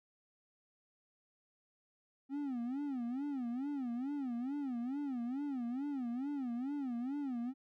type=tone with vibrato; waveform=triangle; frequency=261.6 Hz; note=C4; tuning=in tune; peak=-34 dBFS; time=2.29-7.54 s; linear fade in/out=50 ms; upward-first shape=sine; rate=2.3 Hz; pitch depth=190 cents each way; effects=none